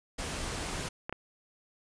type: noise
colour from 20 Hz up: pink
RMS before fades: -36 dBFS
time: 0.18-0.89 s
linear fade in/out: 10 ms
type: clicks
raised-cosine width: 0.5 ms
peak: -20 dBFS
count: 2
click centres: 1.095 / 1.126 s
effects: resampled to 22050 Hz